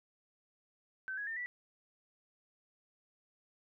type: tone with pitch steps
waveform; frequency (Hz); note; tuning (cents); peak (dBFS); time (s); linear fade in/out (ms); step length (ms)
sine; 1537 / 1666.5 / 1806.8 / 1959; G6 / G#6 / A6 / B6; -35 / +5 / +45 / -15; -37; 1.08-1.46; 0; 95
effects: none